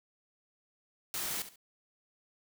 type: noise with echo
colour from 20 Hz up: white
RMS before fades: -36 dBFS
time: 1.14-1.42 s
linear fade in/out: 0 ms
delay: 69 ms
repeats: 2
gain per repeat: -12 dB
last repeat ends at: 1.558 s
effects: none